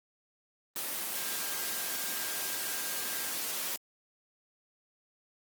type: tone in noise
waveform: sine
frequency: 1601 Hz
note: G6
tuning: 36 cents sharp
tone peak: -46 dBFS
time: 1.16-3.3 s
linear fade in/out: 0 ms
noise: white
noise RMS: -35 dBFS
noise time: 0.76-3.76 s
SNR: -14 dB
effects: high-pass 200 Hz 12 dB/octave + Opus 24 kbps